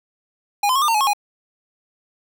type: tone with pitch steps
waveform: square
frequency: 818 / 1024 / 1094 / 1202 / 912 / 847 / 1088 / 823 Hz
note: G#5 / C6 / C#6 / D6 / A#5 / G#5 / C#6 / G#5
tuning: -26 / -38 / -23 / +40 / -38 / +34 / -33 / -16 cents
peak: -16 dBFS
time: 0.63-1.134 s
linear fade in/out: 5 ms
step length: 63 ms
effects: none